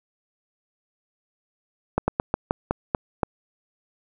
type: slowing click train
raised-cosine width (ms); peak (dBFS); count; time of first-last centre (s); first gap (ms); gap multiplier
1; -6; 8; 1.98-3.232; 100; 1.19
effects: none